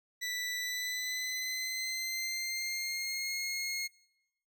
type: tone with pitch glide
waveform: 20% pulse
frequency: 1975.5 to 2154 Hz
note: B6 to C7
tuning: 0 to +50 cents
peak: -29 dBFS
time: 0.21-3.88 s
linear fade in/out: 20 ms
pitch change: +150 cents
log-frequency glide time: 0.59-3.34 s
effects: noise-tail reverb RT60 0.9 s tail -23 dB re dry